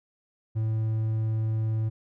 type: tone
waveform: triangle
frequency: 110.3 Hz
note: A2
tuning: 5 cents sharp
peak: -22 dBFS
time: 0.55-1.9 s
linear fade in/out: 20 ms
effects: none